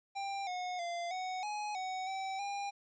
square tone with pitch steps, 791 / 726 / 690 / 743 / 838 / 750 / 769 / 804 Hz, G5 / F#5 / F5 / F#5 / G#5 / F#5 / G5 / G5, +15 / -33 / -21 / +7 / +15 / +23 / -33 / +44 cents, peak -37 dBFS, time 0.15-2.71 s, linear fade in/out 20 ms, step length 320 ms, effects resampled to 16000 Hz + 12-bit

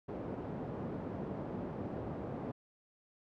pink band-pass noise, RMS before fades -41 dBFS, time 0.08-2.52 s, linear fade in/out 10 ms, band 130 to 600 Hz, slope 12 dB/octave, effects none

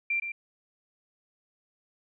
sine tone with echo, 2364 Hz, D7, 11 cents sharp, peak -25 dBFS, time 0.1-0.2 s, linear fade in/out 5 ms, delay 120 ms, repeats 1, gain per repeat -7 dB, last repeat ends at 0.32 s, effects none

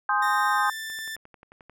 sine chord, Ab major seventh, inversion none, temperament equal, 830.6 / 1046.5 / 1244.5 / 1568 Hz, Ab5 / C6 / Eb6 / G6, 0 / 0 / 0 / 0 cents, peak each -26 dBFS, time 0.09-0.7 s, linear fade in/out 2 ms
sawtooth tone with pitch glide, 1833 to 1771.6 Hz, A#6 to A6, -30 to +11 cents, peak -29 dBFS, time 0.22-1.16 s, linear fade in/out 5 ms, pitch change -59 cents, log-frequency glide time 0.49-0.73 s
click train, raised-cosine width 0.5 ms, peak -33 dBFS, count 10, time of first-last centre 0.9-1.696 s, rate 11.3 Hz
effects none

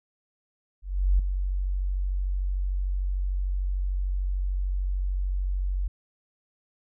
sine tone with ADSR envelope, 46.7 Hz, F#1, 17 cents sharp, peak -16 dBFS, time 0.82-5.88 s, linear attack 370 ms, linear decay 6 ms, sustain -8 dB, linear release 6 ms, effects none

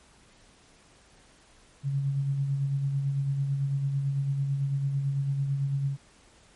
sine tone with tremolo, 138.59 Hz, C#3, in tune, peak -23 dBFS, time 1.83-5.97 s, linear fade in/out 50 ms, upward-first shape sine, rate 9 Hz, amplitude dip 40%, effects pink hiss -58 dBFS RMS until 6.55 s + MP3 48 kbps

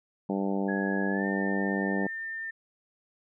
harmonic tone, 98 Hz, G2, in tune, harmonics 2 / 3 / 4 / 5 / 6 / 7 / 8 / 9, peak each -29 / -33 / -35 / -37 / -39 / -40 / -41 / -42 dBFS, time 0.29-2.07 s, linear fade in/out 5 ms
sine tone with pitch glide, 1672 to 1802.4 Hz, G#6 to A6, +11 to +41 cents, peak -33 dBFS, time 0.68-2.51 s, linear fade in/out 10 ms, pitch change +130 cents, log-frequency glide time 1.08-1.26 s
effects none

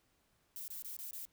violet noise bursts, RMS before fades -45 dBFS, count 5, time 0.56-1.252 s, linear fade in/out 0 ms, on 120 ms, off 23 ms, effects pink hiss -75 dBFS RMS until 1.32 s

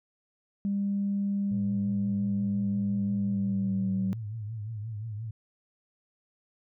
sine tone with pitch glide, 200 to 190.31 Hz, G3 to F#3, +35 to +49 cents, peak -25 dBFS, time 0.65-4.13 s, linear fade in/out 0 ms, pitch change -86 cents, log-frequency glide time 3.21-3.88 s
sine tone with vibrato, 108.8 Hz, A2, 19 cents flat, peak -33 dBFS, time 1.51-5.31 s, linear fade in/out 5 ms, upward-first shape triangle, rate 5.7 Hz, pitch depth 120 cents each way
effects tanh soft clip ceiling -20 dBFS

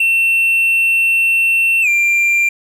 triangle tone with pitch glide, 2700 to 2378 Hz, E7 to D7, +41 to +21 cents, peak -9 dBFS, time 0-2.49 s, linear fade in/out 5 ms, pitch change -220 cents, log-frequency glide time 1.82-1.88 s, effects none

